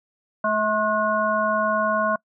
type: harmonic tone with a mistuned harmonic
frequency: 214.7 Hz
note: A3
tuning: 42 cents flat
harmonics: 1 / 3 / 5 / 7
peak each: -29 / -23 / -23 / -26 dBFS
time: 0.44-2.16 s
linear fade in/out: 5 ms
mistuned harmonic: 7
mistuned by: -50 cents
effects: noise-tail reverb RT60 0.1 s tail -24 dB re dry